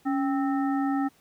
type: harmonic tone with a mistuned harmonic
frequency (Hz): 262.1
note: C4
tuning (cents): +3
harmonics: 1 / 3 / 5 / 7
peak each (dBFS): -24 / -31 / -36 / -41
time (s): 0.05-1.09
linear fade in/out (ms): 20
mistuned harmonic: 1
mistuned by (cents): +100
effects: pink hiss -61 dBFS RMS until 1.2 s + high-pass 80 Hz 12 dB/octave